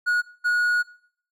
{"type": "tone pair in turn", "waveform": "triangle", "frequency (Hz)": [1452, 1452], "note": ["F#6", "F#6"], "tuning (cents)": [-33, -33], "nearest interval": "unison", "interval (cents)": 0, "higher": "neither", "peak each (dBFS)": -17, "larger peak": "neither", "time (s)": [[0.06, 0.22], [0.44, 0.83]], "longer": "second", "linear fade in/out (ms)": 20, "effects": ["noise-tail reverb RT60 0.6 s tail -20 dB re dry"]}